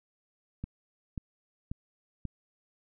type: click train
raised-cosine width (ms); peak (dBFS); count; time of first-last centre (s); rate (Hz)
5; -23; 4; 0.64-2.253; 1.86
effects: none